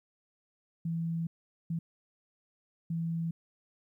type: tone bursts at uneven times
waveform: sine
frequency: 165.7 Hz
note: E3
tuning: 9 cents sharp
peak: -30 dBFS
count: 3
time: 0.85-1.27 / 1.7-1.79 / 2.9-3.31 s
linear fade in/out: 5 ms
effects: 12-bit